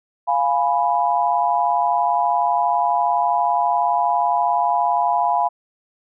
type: chord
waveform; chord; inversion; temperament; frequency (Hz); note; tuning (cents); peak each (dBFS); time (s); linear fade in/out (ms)
sine; F diminished; none; equal; 698.5 / 830.6 / 987.8; F5 / Ab5 / Cb6; 0 / 0 / 0; -20; 0.27-5.49; 20
effects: none